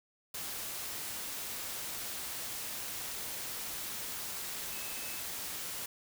sine tone in noise, 2600 Hz, E7, 24 cents flat, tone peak -49 dBFS, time 4.72-5.21 s, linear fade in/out 5 ms, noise white, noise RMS -40 dBFS, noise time 0.34-5.86 s, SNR -12 dB, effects none

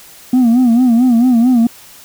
sine tone with vibrato, 242.1 Hz, B3, 34 cents flat, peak -4 dBFS, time 0.33-1.67 s, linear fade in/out 5 ms, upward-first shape sine, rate 4.5 Hz, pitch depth 110 cents each way, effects tanh soft clip ceiling -6 dBFS + white hiss -39 dBFS RMS until 2.04 s

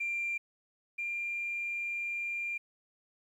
sine tone pair in turn, 2376 / 2390 Hz, D7 / D7, +20 / +30 cents, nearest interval unison, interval 10 cents, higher second, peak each -30 / -32 dBFS, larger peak first, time 0-0.38 / 0.98-2.58 s, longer second, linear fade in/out 10 ms, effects tanh soft clip ceiling -27 dBFS + 11-bit

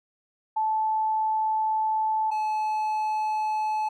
sine / triangle tone pair in turn, 872 / 861 Hz, A5 / A5, -16 / -38 cents, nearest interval unison, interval 22 cents, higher first, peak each -22 dBFS, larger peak neither, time 0.56-2.31 / 2.31-3.89 s, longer first, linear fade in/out 10 ms, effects none

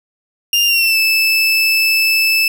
30% pulse tone with pitch glide, 2800 to 2628 Hz, F7 to E7, +4 to -6 cents, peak -8 dBFS, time 0.53-2.48 s, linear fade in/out 2 ms, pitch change -110 cents, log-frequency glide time 0.66-0.98 s, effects none

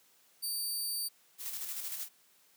15% pulse tone, 4624 Hz, D8, 28 cents flat, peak -27 dBFS, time 0.42-1.09 s, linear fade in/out 20 ms
blue noise with tremolo, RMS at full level -38 dBFS, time 1.38-2.09 s, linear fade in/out 50 ms, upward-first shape square, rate 13 Hz, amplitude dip 40%
effects white hiss -66 dBFS RMS until 2.56 s + high-pass 150 Hz 12 dB/octave

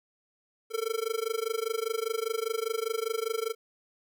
square tone with amplitude modulation, 450 Hz, A4, 39 cents sharp, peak -26 dBFS, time 0.7-3.55 s, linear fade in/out 50 ms, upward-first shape sine, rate 25 Hz, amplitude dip 95%, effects none

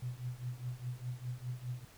sine tone with tremolo, 124.1 Hz, B2, 9 cents sharp, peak -34 dBFS, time 0.02-1.85 s, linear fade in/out 5 ms, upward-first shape triangle, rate 4.9 Hz, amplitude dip 95%, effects pink hiss -59 dBFS RMS until 1.97 s

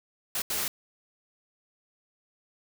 white noise bursts at uneven times, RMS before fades -30 dBFS, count 2, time 0.35-0.42 / 0.5-0.68 s, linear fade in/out 2 ms, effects none

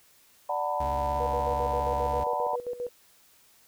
sine chord, B minor seventh, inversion first, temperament equal with one note detuned, 587.3 / 740 / 899 / 987.8 Hz, D5 / F#5 / A5 / B5, 0 / 0 / +37 / 0 cents, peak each -32 dBFS, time 0.49-2.56 s, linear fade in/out 5 ms
40% pulse tone with vibrato, 69.3 Hz, C#2, in tune, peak -32 dBFS, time 0.8-2.24 s, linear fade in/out 5 ms, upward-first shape square, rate 17 Hz, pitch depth 130 cents each way
sine tone with tremolo, 487.5 Hz, B4, 23 cents flat, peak -29 dBFS, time 1.2-2.89 s, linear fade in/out 5 ms, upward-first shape square, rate 7.5 Hz, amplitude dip 75%
effects white hiss -60 dBFS RMS until 3.67 s

